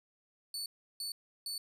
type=tone bursts; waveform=sawtooth; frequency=4474 Hz; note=C#8; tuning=15 cents sharp; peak=-34 dBFS; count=3; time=0.54-1.58 s; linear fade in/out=2 ms; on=120 ms; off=340 ms; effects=resampled to 32000 Hz